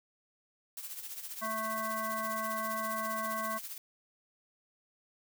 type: noise with tremolo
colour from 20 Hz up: blue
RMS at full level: -40 dBFS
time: 0.77-3.78 s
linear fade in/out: 2 ms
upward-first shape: triangle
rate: 15 Hz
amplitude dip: 70%
type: harmonic tone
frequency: 220 Hz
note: A3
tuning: in tune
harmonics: 1 / 3 / 5 / 7 / 9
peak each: -43 / -40 / -35 / -43 / -45 dBFS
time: 1.41-3.59 s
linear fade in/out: 20 ms
effects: none